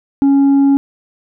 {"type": "tone with tanh clipping", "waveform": "sine", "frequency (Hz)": 277.2, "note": "C#4", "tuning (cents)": 0, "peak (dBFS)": -8, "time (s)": [0.22, 0.77], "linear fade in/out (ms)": 0, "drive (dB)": 3, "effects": []}